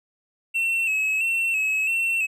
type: tone with vibrato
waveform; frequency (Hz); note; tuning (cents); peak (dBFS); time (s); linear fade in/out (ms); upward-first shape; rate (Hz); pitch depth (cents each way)
triangle; 2637; E7; 0; -19; 0.54-2.27; 20; square; 1.5; 44
effects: none